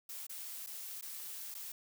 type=noise with dropouts; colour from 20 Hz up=blue; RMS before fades=-45 dBFS; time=0.09-1.72 s; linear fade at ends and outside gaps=5 ms; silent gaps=0.268-0.294 / 0.664-0.67 / 1.012-1.023 / 1.543-1.549 s; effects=none